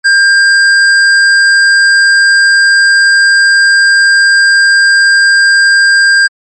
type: tone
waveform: square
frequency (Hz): 1598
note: G6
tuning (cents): +33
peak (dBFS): -4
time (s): 0.04-6.28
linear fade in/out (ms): 20
effects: low-pass 8000 Hz 12 dB/octave + MP3 32 kbps